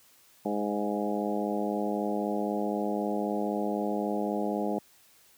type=harmonic tone with a mistuned harmonic; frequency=103.9 Hz; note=G#2; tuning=1 cent sharp; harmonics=2 / 3 / 4 / 5 / 6 / 7 / 8; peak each=-32 / -34 / -35 / -36 / -37 / -37 / -38 dBFS; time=0.45-4.79 s; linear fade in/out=5 ms; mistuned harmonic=7; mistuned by=-21 cents; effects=white hiss -60 dBFS RMS until 5.37 s + high-pass 60 Hz 12 dB/octave